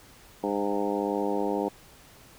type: harmonic tone with a mistuned harmonic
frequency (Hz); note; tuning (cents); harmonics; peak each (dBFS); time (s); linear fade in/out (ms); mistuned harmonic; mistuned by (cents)
101.6; G#2; -38; 2 / 3 / 4 / 5 / 6 / 7 / 8 / 9; -34 / -31 / -31 / -32 / -38 / -37 / -36 / -36; 0.43-1.69; 10; 7; +20
effects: pink hiss -53 dBFS RMS until 2.38 s